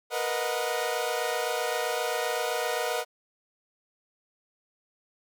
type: chord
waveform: sawtooth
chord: B major seventh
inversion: third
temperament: equal with one note detuned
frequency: 466.2 / 493.9 / 622.3 / 729 Hz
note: A#4 / B4 / D#5 / F#5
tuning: 0 / 0 / 0 / -26 cents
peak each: -29 dBFS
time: 0.1-3.05 s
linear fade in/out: 50 ms
effects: none